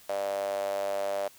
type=tone with high-pass filter; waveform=sawtooth; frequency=99.1 Hz; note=G2; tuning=19 cents sharp; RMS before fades=-31 dBFS; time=0.09-1.28 s; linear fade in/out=5 ms; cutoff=610 Hz; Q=9.6; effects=white hiss -55 dBFS RMS until 1.38 s